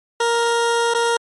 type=tone with dropouts; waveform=20% pulse; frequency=467.7 Hz; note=A#4; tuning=6 cents sharp; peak=-11 dBFS; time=0.2-1.17 s; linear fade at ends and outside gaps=5 ms; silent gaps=0.939-0.946 s; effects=MP3 48 kbps